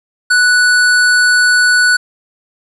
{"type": "tone", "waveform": "square", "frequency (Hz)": 1480, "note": "F#6", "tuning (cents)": 0, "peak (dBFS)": -8, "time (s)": [0.3, 1.97], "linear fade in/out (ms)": 10, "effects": ["resampled to 24000 Hz", "7-bit"]}